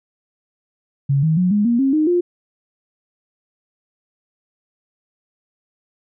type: tone with pitch steps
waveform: sine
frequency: 139 / 158.75 / 181.3 / 207.1 / 236.5 / 270.1 / 308.5 / 352.3 Hz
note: C#3 / D#3 / F#3 / G#3 / A#3 / C#4 / D#4 / F4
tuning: +5 / +35 / -35 / -5 / +25 / -45 / -15 / +15 cents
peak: -13 dBFS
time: 1.09-2.21 s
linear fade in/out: 10 ms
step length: 140 ms
effects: none